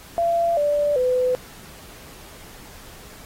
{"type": "tone with pitch steps", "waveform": "sine", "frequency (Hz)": [680, 585.2, 503.6], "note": ["F5", "D5", "B4"], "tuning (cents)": [-46, -6, 34], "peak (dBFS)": -17, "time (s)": [0.18, 1.35], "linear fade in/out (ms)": 0, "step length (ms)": 390, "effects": ["pink hiss -44 dBFS RMS until 3.25 s", "AAC 48 kbps"]}